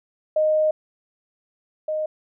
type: tone pair in turn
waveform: sine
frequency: 619 / 619 Hz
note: D#5 / D#5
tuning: -9 / -9 cents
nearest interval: unison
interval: 0 cents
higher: neither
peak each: -16 / -22 dBFS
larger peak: first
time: 0.36-0.71 / 1.88-2.06 s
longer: first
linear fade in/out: 5 ms
effects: none